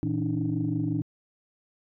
sine tone cluster, 114.6 / 161.5 / 282.4 / 308.3 Hz, A#2 / E3 / C#4 / D#4, -29 / -35 / +32 / -16 cents, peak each -30 dBFS, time 0.03-1.02 s, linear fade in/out 0 ms, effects tanh soft clip ceiling -16 dBFS

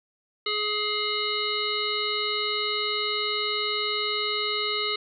harmonic tone, 420 Hz, G#4, 19 cents sharp, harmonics 1 / 3 / 5 / 7 / 9 / 10, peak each -32 / -32 / -32 / -32 / -32 / -32 dBFS, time 0.46-4.96 s, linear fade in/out 5 ms, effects none

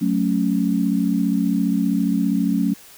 sine chord, F# minor, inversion none, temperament equal, 185 / 220 / 277.2 Hz, F#3 / A3 / C#4, 0 / 0 / 0 cents, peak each -21 dBFS, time 0.01-2.74 s, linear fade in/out 10 ms, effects white hiss -45 dBFS RMS until 2.97 s

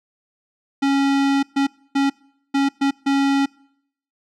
square tone bursts at uneven times, 276.4 Hz, C#4, 5 cents flat, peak -16 dBFS, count 6, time 0.82-1.43 / 1.56-1.67 / 1.95-2.1 / 2.54-2.69 / 2.81-2.91 / 3.06-3.46 s, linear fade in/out 10 ms, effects noise-tail reverb RT60 0.7 s tail -25 dB re dry + low-pass 5000 Hz 12 dB/octave

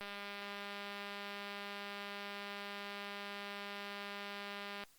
click train, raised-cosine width 0.3 ms, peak -29 dBFS, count 976, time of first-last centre 0.01-4.837 s, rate 202 Hz, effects white hiss -67 dBFS RMS until 4.98 s + Opus 24 kbps

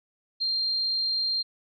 sine tone, 4186 Hz, C8, in tune, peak -24 dBFS, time 0.4-1.43 s, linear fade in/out 20 ms, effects none

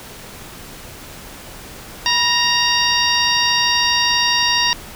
harmonic tone with a mistuned harmonic, 932.3 Hz, A#5, in tune, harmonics 1 / 2 / 3 / 4 / 5 / 6, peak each -21 / -21 / -21 / -21 / -21 / -21 dBFS, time 2.06-4.73 s, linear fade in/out 0 ms, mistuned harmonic 1, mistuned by +75 cents, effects pink hiss -36 dBFS RMS until 4.95 s

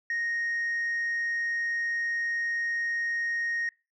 sine tone, 1864.7 Hz, A#6, in tune, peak -25 dBFS, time 0.1-3.69 s, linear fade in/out 2 ms, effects noise-tail reverb RT60 0.3 s tail -25 dB re dry + tanh soft clip ceiling -25 dBFS

